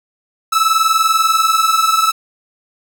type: tone pair together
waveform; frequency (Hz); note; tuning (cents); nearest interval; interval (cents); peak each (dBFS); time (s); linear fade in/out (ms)
45% pulse; 1300 / 1320.4; E6 / E6; -24 / +2; unison; 26; -14; 0.52-2.12; 10
effects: none